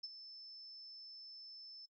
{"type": "tone with ADSR envelope", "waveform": "sine", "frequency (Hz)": 5274, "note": "E8", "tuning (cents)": 0, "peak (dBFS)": -40, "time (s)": [0.03, 1.86], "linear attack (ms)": 10, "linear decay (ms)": 32, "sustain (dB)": -11, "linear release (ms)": 9, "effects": ["noise-tail reverb RT60 0.1 s tail -23 dB re dry"]}